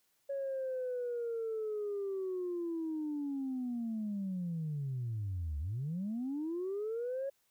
sine linear two-way sweep, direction down then up, 557 to 70 to 557 Hz, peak -33 dBFS, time 0.29-7.3 s, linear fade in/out 10 ms, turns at 5.59 s, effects tanh soft clip ceiling -31 dBFS + white hiss -75 dBFS RMS until 7.5 s

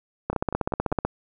two click trains, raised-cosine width 1 ms, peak -16 / -9 dBFS, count 4 / 13, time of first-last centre 0.33-0.918 / 0.3-1.05 s, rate 5.1 / 16 Hz, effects none

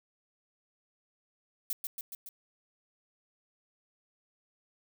violet noise with echo, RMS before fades -33 dBFS, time 1.7-1.73 s, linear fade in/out 2 ms, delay 140 ms, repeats 4, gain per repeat -3 dB, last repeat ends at 2.29 s, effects none

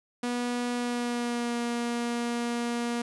sawtooth tone with pitch glide, 243.1 to 237.5 Hz, B3 to A#3, -27 to +33 cents, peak -24 dBFS, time 0.23-3.02 s, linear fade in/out 5 ms, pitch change -40 cents, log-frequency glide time 0.74-1.57 s, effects resampled to 24000 Hz + 10-bit

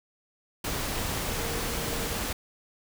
sine tone in noise, 462.8 Hz, A#4, 13 cents flat, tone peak -40 dBFS, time 1.31-2.18 s, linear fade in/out 5 ms, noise pink, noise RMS -31 dBFS, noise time 0.64-2.33 s, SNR -12 dB, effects none

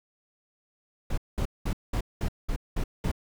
brown noise bursts, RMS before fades -27 dBFS, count 8, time 1.1-3.116 s, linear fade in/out 5 ms, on 77 ms, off 200 ms, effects none

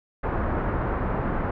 pink low-pass noise, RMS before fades -26 dBFS, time 0.23-1.51 s, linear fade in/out 5 ms, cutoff 1500 Hz, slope 24 dB/octave, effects none

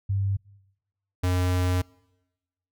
sine / square tone pair in turn, 98.4 / 90.49 Hz, G2 / F#2, +7 / -38 cents, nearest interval minor second, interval 145 cents, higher first, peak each -22 dBFS, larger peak neither, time 0.09-0.37 / 1.23-1.82 s, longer second, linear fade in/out 10 ms, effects noise-tail reverb RT60 1.0 s tail -25 dB re dry

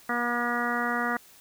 harmonic tone, 240 Hz, B3, 49 cents flat, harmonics 1 / 2 / 3 / 4 / 5 / 6 / 7 / 8, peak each -32 / -36 / -33 / -37 / -32 / -32 / -36 / -33 dBFS, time 0.09-1.17 s, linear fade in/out 5 ms, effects white hiss -54 dBFS RMS until 1.4 s

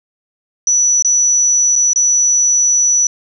sine tone with dropouts, 5920 Hz, F#8, in tune, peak -9 dBFS, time 0.67-3.07 s, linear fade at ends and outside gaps 2 ms, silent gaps 1.024-1.047 / 1.756-1.76 / 1.933-1.959 s, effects none

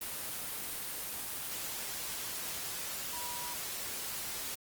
sine tone in noise, 969 Hz, B5, 33 cents flat, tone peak -43 dBFS, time 3.13-3.54 s, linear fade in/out 5 ms, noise white, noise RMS -39 dBFS, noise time 0.01-4.55 s, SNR -7 dB, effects Opus 24 kbps

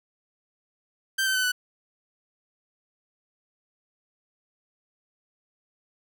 sawtooth tone with pitch steps, 1564 / 1538.9 / 1514.2 / 1489.9 Hz, G6 / G6 / F#6 / F#6, -4 / -32 / +40 / +12 cents, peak -19 dBFS, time 1.18-1.52 s, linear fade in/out 10 ms, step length 85 ms, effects none

